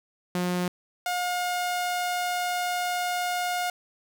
sawtooth tone pair in turn, 178.9 / 715.6 Hz, F3 / F5, +42 / +42 cents, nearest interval 2 octaves, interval 2400 cents, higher second, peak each -21 / -22 dBFS, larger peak first, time 0.35-0.68 / 1.06-3.7 s, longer second, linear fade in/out 2 ms, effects none

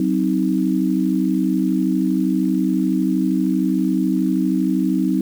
sine chord, C diminished, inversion second, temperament just, 188.37 / 261.6 / 314 Hz, Gb3 / C4 / Eb4, +31 / 0 / +16 cents, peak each -20 dBFS, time 0-5.21 s, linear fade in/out 2 ms, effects 7-bit

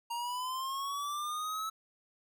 square linear sweep, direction up, 932.3 to 1306 Hz, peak -35 dBFS, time 0.1-1.7 s, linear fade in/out 10 ms, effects none

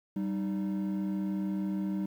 triangle tone pair together, 194.1 / 308.1 Hz, G3 / D#4, -17 / -17 cents, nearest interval minor sixth, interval 800 cents, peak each -28 / -33 dBFS, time 0.16-2.06 s, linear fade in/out 5 ms, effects tanh soft clip ceiling -22 dBFS + 10-bit

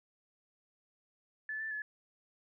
sine tone with pitch steps, 1737 / 1765 / 1713 Hz, A6 / A6 / A6, -23 / +5 / -47 cents, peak -36 dBFS, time 1.49-1.82 s, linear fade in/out 2 ms, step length 110 ms, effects none

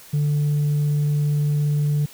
sine tone, 147.1 Hz, D3, 3 cents sharp, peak -15 dBFS, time 0.13-2.06 s, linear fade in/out 10 ms, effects tanh soft clip ceiling -16 dBFS + white hiss -45 dBFS RMS until 2.13 s

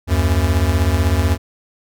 square beating tone pair, 76 / 92 Hz, D#2 / F#2, -40 / -9 cents, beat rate 16 Hz, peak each -17 dBFS, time 0.07-1.38 s, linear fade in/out 50 ms, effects none

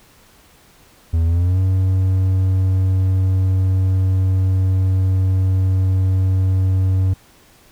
triangle tone with pitch glide, 82.41 to 94.12 Hz, E2 to F#2, 0 to +30 cents, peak -11 dBFS, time 1.13-7.14 s, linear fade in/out 10 ms, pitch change +230 cents, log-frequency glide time 1.25-1.59 s, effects pink hiss -50 dBFS RMS until 7.71 s

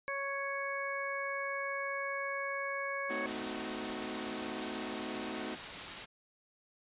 harmonic tone, 554.4 Hz, C#5, in tune, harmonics 1 / 2 / 3 / 4, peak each -40 / -40 / -40 / -40 dBFS, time 0.08-3.26 s, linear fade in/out 0 ms
sawtooth chord, A diminished seventh, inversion none, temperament equal with one note detuned, 220 / 256.5 / 311.1 / 370 Hz, A3 / C4 / Eb4 / Gb4, 0 / -34 / 0 / 0 cents, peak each -40 dBFS, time 3.09-5.56 s, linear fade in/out 20 ms
white noise, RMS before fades -41 dBFS, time 3.26-6.06 s, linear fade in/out 20 ms
effects resampled to 8000 Hz

